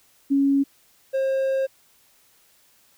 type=tone pair in turn; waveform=sine / triangle; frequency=277.2 / 534.6 Hz; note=C#4 / C5; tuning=0 / +37 cents; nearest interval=major seventh; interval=1137 cents; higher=second; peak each=-16 / -18 dBFS; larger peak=first; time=0.3-0.64 / 1.13-1.67 s; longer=second; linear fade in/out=20 ms; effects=white hiss -59 dBFS RMS until 2.97 s